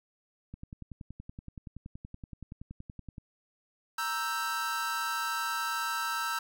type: click train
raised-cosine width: 5 ms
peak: -30 dBFS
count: 29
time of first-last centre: 0.54-3.182 s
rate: 10.6 Hz
type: chord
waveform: 45% pulse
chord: E diminished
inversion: second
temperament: equal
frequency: 932.3 / 1318.5 / 1568 Hz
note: Bb5 / E6 / G6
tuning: 0 / 0 / 0 cents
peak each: -37 / -33 / -36 dBFS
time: 3.98-6.39 s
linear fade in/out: 5 ms
effects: none